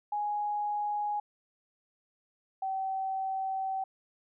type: tone pair in turn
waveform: sine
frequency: 831 / 767.5 Hz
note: G#5 / G5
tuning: +1 / -37 cents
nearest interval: minor second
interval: 138 cents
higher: first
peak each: -29 / -30 dBFS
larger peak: first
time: 0.12-1.2 / 2.62-3.84 s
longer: second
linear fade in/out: 5 ms
effects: none